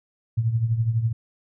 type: tone with tremolo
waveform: sine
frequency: 114.2 Hz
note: A#2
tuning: 35 cents flat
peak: -16 dBFS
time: 0.37-1.13 s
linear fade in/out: 10 ms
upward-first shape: triangle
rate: 12 Hz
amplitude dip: 75%
effects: none